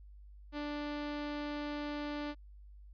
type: tone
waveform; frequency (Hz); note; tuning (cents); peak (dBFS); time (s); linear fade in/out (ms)
sawtooth; 293.8; D4; +1; -33; 0.52-2.35; 50
effects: added 50 Hz sine -51 dBFS peak until 2.93 s + resampled to 11025 Hz